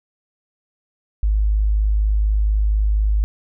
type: tone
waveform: sine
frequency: 52.1 Hz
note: G#1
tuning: 6 cents sharp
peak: -14 dBFS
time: 1.23-3.24 s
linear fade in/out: 0 ms
effects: none